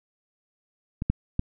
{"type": "clicks", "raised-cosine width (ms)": 5, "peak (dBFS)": [-16, -9, -11], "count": 3, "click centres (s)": [1.021, 1.1, 1.394], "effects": []}